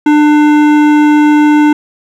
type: tone with hard clipping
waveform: sine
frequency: 298.8 Hz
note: D4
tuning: 30 cents sharp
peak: -6 dBFS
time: 0.06-1.73 s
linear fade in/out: 5 ms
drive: 14 dB
effects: none